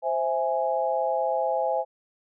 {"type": "chord", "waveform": "sine", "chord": "C augmented", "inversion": "none", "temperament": "equal", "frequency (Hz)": [523.3, 659.3, 830.6], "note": ["C5", "E5", "G#5"], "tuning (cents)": [0, 0, 0], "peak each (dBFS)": -27, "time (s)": [0.02, 1.85], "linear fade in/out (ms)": 50, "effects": []}